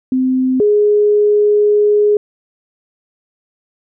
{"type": "tone pair in turn", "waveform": "sine", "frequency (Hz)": [258.3, 416.6], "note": ["C4", "G#4"], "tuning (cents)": [-22, 5], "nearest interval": "minor sixth", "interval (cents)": 827, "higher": "second", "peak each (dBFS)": [-11, -8], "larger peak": "second", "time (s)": [[0.12, 0.6], [0.6, 2.17]], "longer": "second", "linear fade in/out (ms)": 2, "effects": []}